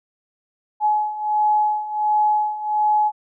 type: beating tone pair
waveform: sine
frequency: 846 / 847.4 Hz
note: G#5 / G#5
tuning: +32 / +35 cents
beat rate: 1.4 Hz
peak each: -22 / -18 dBFS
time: 0.8-3.12 s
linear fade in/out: 50 ms
effects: none